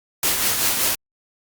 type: noise with tremolo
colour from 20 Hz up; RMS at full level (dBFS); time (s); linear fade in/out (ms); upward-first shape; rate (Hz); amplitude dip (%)
white; -18; 0.23-0.95; 2; triangle; 5.2; 50
effects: Opus 48 kbps